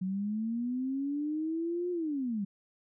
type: linear two-way sweep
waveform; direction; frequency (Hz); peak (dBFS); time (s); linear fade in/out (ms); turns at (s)
sine; up then down; 183 to 359.1 to 190.4; -30; 0.01-2.45; 10; 1.91
effects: none